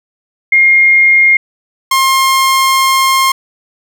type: tone pair in turn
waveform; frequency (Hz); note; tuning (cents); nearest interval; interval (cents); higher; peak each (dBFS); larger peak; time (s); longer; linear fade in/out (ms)
sine / sawtooth; 2130 / 1065; C7 / C6; +30 / +30; octave; 1200; first; -4; neither; 0.52-1.37 / 1.91-3.32; second; 5
effects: none